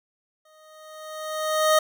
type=tone with exponential growth; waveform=25% pulse; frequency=622.3 Hz; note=D#5; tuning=in tune; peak=-11 dBFS; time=0.45-1.79 s; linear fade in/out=5 ms; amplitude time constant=290 ms; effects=none